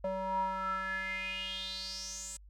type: tone with band-pass filter sweep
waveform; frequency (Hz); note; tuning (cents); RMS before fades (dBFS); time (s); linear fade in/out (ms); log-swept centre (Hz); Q
square; 190; F#3; +46; -37; 0.04-2.37; 5; 650 to 8000; 6.9
effects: added 50 Hz sine -52 dBFS peak until 2.49 s